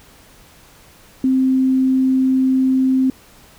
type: tone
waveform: sine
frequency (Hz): 261.6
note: C4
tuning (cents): 0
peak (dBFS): -12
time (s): 1.24-3.1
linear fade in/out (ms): 2
effects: pink hiss -47 dBFS RMS until 3.58 s